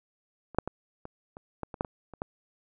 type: clicks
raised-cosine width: 1 ms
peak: -30 / -8 / -19 / -26 / -29 / -19 / -25 / -13 / -23 / -30 / -18 dBFS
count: 11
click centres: 0.547 / 0.586 / 0.676 / 1.054 / 1.369 / 1.633 / 1.742 / 1.809 / 1.848 / 2.137 / 2.219 s
effects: none